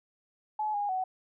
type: tone with pitch steps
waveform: sine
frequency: 854 / 819 / 748 Hz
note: G#5 / G#5 / F#5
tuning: +48 / -24 / +19 cents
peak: -28 dBFS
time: 0.59-1.04 s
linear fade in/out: 5 ms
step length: 150 ms
effects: none